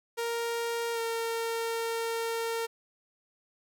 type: tone with pitch glide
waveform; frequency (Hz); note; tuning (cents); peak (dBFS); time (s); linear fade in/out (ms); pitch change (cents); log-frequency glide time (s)
sawtooth; 466.2 to 458.2; A#4 to A#4; 0 to -30; -26; 0.17-2.67; 20; -30; 0.93-0.99
effects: none